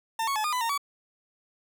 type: tone with pitch steps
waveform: 40% pulse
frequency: 901 / 1107 / 858 / 1219 / 999 / 920 / 1137 Hz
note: A5 / C#6 / A5 / D#6 / B5 / A#5 / C#6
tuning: +41 / -3 / -44 / -36 / +20 / -23 / +44 cents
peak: -25 dBFS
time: 0.19-0.778 s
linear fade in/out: 5 ms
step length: 84 ms
effects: none